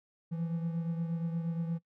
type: beating tone pair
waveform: triangle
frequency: 165.8 / 174.3 Hz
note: E3 / F3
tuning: +10 / -3 cents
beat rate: 8.5 Hz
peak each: -30 / -38 dBFS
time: 0.31-1.79 s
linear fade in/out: 20 ms
effects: noise-tail reverb RT60 0.1 s tail -19 dB re dry